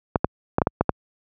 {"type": "clicks", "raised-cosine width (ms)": 1, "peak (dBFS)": -3, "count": 7, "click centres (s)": [0.158, 0.245, 0.584, 0.618, 0.671, 0.81, 0.893], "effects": ["high-pass 60 Hz 12 dB/octave"]}